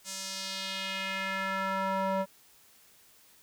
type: tone with band-pass filter sweep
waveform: square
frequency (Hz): 192.2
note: G3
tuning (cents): -34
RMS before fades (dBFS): -33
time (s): 0.04-2.26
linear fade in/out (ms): 50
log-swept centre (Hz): 7300 to 710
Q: 1.7
effects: white hiss -60 dBFS RMS until 3.42 s